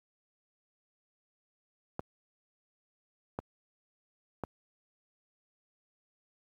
clicks, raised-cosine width 1 ms, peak -20 dBFS, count 3, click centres 1.994 / 3.389 / 4.437 s, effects high-pass 60 Hz 12 dB/octave + 10-bit

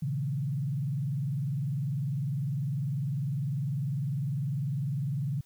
sine tone with vibrato, 138.59 Hz, C#3, in tune, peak -28 dBFS, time 0.02-5.41 s, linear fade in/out 5 ms, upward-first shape sine, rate 20 Hz, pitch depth 270 cents each way, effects white hiss -65 dBFS RMS until 5.45 s

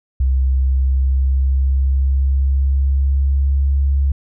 sine tone with pitch glide, 65.5 to 69.04 Hz, C2 to C#2, +2 to -6 cents, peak -12 dBFS, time 0.2-4.12 s, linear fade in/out 5 ms, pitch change +92 cents, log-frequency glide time 0.3-3.79 s, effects none

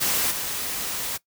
white noise with level steps, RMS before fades -23 / -29 dBFS, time 0-1.18 s, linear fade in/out 20 ms, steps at 0.3 s, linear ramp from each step 20 ms, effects noise-tail reverb RT60 0.1 s tail -19 dB re dry

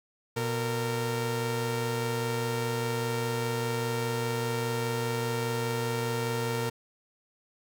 sawtooth tone pair together, 121.24 / 460 Hz, B2 / A#4, -32 / -23 cents, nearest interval octave + major seventh, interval 2309 cents, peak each -27 dBFS, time 0.36-6.7 s, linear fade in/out 10 ms, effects none

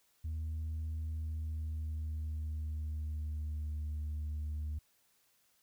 sine tone with pitch glide, 79 to 75.61 Hz, D#2 to D#2, +27 to -49 cents, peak -33 dBFS, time 0.24-4.79 s, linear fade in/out 10 ms, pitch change -76 cents, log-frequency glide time 1.1-3.84 s, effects tanh soft clip ceiling -34 dBFS + white hiss -72 dBFS RMS until 5.62 s

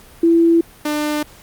sine / sawtooth tone pair in turn, 334.3 / 299.3 Hz, E4 / D4, +24 / +33 cents, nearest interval major second, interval 191 cents, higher first, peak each -9 / -14 dBFS, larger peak first, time 0.23-0.61 / 0.85-1.23 s, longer neither, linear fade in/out 5 ms, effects pink hiss -44 dBFS RMS until 1.42 s + Opus 48 kbps

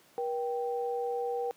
sine tone pair together, 479.1 / 782.3 Hz, A#4 / G5, +47 / -4 cents, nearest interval minor sixth, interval 849 cents, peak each -31 / -35 dBFS, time 0.18-1.51 s, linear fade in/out 0 ms, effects pink hiss -61 dBFS RMS until 1.56 s + high-pass 200 Hz 12 dB/octave

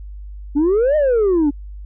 sine exponential two-way sweep, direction up then down, 277.2 to 624 to 277.2 Hz, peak -10 dBFS, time 0.55-1.51 s, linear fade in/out 20 ms, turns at 0.96 s, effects tanh soft clip ceiling -11 dBFS + added 50 Hz sine -30 dBFS peak until 1.85 s

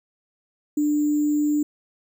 sine tone with sample-and-hold, 296.8 Hz, D4, 18 cents sharp, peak -18 dBFS, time 0.77-1.63 s, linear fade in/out 5 ms, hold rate 7350 Hz, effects none

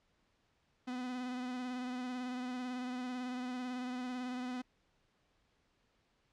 45% pulse tone with vibrato, 250.8 Hz, B3, 27 cents sharp, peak -38 dBFS, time 0.87-4.62 s, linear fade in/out 10 ms, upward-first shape sine, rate 18 Hz, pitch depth 29 cents each way, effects pink hiss -75 dBFS RMS until 6.32 s + low-pass 5000 Hz 12 dB/octave

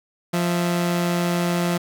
sawtooth tone pair together, 174.61 / 658.1 Hz, F3 / E5, 0 / -3 cents, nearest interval octave + major seventh, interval 2297 cents, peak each -16 / -26 dBFS, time 0.33-1.78 s, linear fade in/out 10 ms, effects none

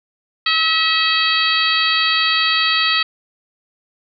harmonic tone, 645 Hz, E5, 38 cents flat, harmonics 2 / 3 / 4 / 5 / 6 / 7, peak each -21 / -21 / -21 / -21 / -21 / -21 dBFS, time 0.46-3.03 s, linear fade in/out 5 ms, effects none

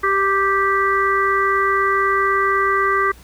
harmonic tone, 392 Hz, G4, in tune, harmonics 1 / 3 / 4 / 5, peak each -21 / -17 / -23 / -22 dBFS, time 0.03-3.12 s, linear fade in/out 10 ms, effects added 60 Hz sine -42 dBFS peak until 3.23 s + pink hiss -47 dBFS RMS until 3.23 s

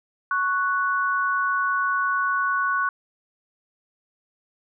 sine tone pair together, 1108.7 / 1479.9 Hz, C#6 / F#6, 0 / 0 cents, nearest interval perfect fourth, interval 500 cents, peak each -23 dBFS, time 0.31-2.89 s, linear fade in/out 2 ms, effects none

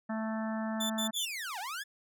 harmonic tone, 220.3 Hz, A3, 2 cents sharp, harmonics 1 / 3 / 4 / 5 / 6 / 7 / 8, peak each -33 / -40 / -43 / -48 / -46 / -50 / -46 dBFS, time 0.09-1.11 s, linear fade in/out 10 ms
sawtooth tone bursts, 3520 Hz, A7, in tune, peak -29 dBFS, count 3, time 0.8-1.256 s, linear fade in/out 10 ms, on 100 ms, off 78 ms
sawtooth linear two-way sweep, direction down then up, 3580 to 698.5 to 1759 Hz, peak -33 dBFS, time 1.13-1.84 s, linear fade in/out 20 ms, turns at 1.59 s
effects none

